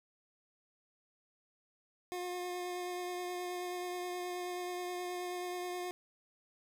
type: tone with vibrato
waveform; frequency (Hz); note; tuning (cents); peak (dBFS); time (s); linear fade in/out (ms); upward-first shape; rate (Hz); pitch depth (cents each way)
25% pulse; 358; F4; +43; -34; 2.12-5.91; 0; triangle; 9.4; 17
effects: none